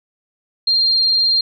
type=tone; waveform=sine; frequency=4194 Hz; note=C8; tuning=3 cents sharp; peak=-12 dBFS; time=0.67-1.41 s; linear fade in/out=5 ms; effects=none